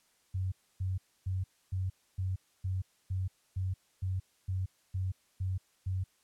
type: tone bursts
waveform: sine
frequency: 93.7 Hz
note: F#2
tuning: 22 cents sharp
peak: -30 dBFS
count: 13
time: 0.34-6.04 s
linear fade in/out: 10 ms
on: 180 ms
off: 280 ms
effects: white hiss -70 dBFS RMS until 6.23 s + low-pass 11000 Hz 12 dB/octave